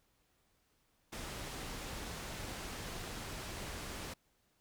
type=low-pass noise; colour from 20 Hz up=pink; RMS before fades=-44 dBFS; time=1.12-4.14 s; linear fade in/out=10 ms; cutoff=10000 Hz; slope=12 dB/octave; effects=pink hiss -75 dBFS RMS until 4.6 s